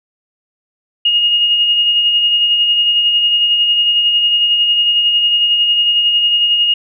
sine tone with tremolo, 2860 Hz, F7, 41 cents sharp, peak -8 dBFS, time 1.05-6.74 s, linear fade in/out 5 ms, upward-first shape sine, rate 11 Hz, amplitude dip 35%, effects none

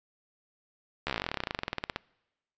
slowing click train, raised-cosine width 0.3 ms, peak -14 dBFS, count 29, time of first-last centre 1.07-1.961 s, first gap 13 ms, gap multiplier 1.06, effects noise-tail reverb RT60 1.0 s tail -26 dB re dry + resampled to 16000 Hz

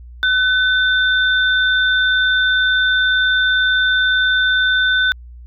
sine tone pair together, 1508 / 3569 Hz, F#6 / A7, +32 / +24 cents, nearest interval octave + minor third, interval 1492 cents, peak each -13 / -19 dBFS, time 0.23-5.12 s, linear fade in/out 0 ms, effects added 60 Hz sine -34 dBFS peak until 5.46 s

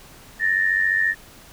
sine tone pair together, 1760 / 1854.5 Hz, A6 / A#6, 0 / -9 cents, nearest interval minor second, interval 91 cents, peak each -20 dBFS, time 0.39-1.15 s, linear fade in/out 50 ms, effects pink hiss -46 dBFS RMS until 1.52 s

